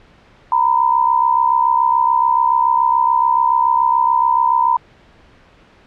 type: tone pair together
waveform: sine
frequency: 930 / 997 Hz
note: A#5 / B5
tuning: -4 / +16 cents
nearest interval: minor second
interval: 120 cents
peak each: -14 dBFS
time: 0.52-4.77 s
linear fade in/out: 2 ms
effects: pink hiss -48 dBFS RMS until 5.86 s + low-pass 3000 Hz 12 dB/octave